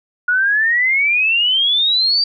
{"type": "exponential sweep", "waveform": "sine", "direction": "up", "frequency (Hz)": [1438, 4700], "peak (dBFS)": -12, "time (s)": [0.28, 2.24], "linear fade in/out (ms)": 5, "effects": []}